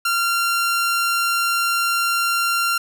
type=tone; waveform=sawtooth; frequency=1380 Hz; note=F6; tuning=21 cents flat; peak=-14 dBFS; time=0.05-2.78 s; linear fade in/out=5 ms; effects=none